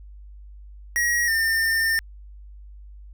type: tone pair in turn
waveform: square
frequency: 1900 / 1805.5 Hz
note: A#6 / A6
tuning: +33 / +44 cents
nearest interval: minor second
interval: 89 cents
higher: first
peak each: -20 dBFS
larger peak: neither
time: 0.96-1.28 / 1.28-1.99 s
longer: second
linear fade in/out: 0 ms
effects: added 50 Hz sine -40 dBFS peak until 3.13 s